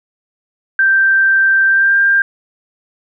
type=tone with pitch glide; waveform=sine; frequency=1568 to 1593.6 Hz; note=G6 to G6; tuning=0 to +28 cents; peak=-8 dBFS; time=0.79-2.22 s; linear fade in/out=2 ms; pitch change=+28 cents; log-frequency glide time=1.67-1.97 s; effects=none